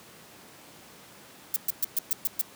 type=noise bursts; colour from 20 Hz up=violet; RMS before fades=-25 dBFS; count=7; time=1.54-2.414 s; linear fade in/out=2 ms; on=22 ms; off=120 ms; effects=pink hiss -50 dBFS RMS until 2.55 s + high-pass 150 Hz 12 dB/octave